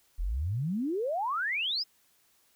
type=exponential sweep; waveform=sine; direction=up; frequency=37.74 to 5300 Hz; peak=-28 dBFS; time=0.18-1.84 s; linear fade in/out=20 ms; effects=white hiss -67 dBFS RMS until 2.55 s